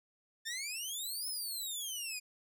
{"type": "exponential two-way sweep", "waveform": "15% pulse", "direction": "up then down", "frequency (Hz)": [1760, 5274, 2419], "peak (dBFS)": -31, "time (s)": [0.45, 2.2], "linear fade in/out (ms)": 20, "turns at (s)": 1.28, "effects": []}